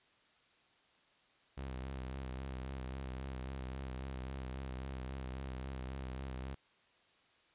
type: tone with vibrato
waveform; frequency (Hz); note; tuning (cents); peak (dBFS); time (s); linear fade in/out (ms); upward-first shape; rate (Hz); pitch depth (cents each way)
sawtooth; 65.41; C2; 0; -37; 1.57-6.55; 10; sine; 3.7; 53
effects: white hiss -69 dBFS RMS until 7.54 s + resampled to 8000 Hz